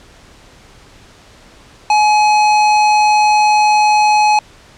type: tone with hard clipping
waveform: sine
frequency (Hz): 845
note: G#5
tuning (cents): +30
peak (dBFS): -10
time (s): 1.9-4.39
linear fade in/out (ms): 2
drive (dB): 16
effects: pink hiss -43 dBFS RMS until 4.77 s + low-pass 7000 Hz 12 dB/octave